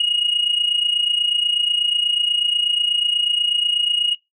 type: tone with amplitude modulation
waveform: sine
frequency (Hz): 2881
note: F#7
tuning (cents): -47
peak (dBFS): -11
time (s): 0-4.15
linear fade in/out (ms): 5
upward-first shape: sine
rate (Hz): 28.2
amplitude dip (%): 70
effects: noise-tail reverb RT60 0.2 s tail -24 dB re dry + tanh soft clip ceiling -12 dBFS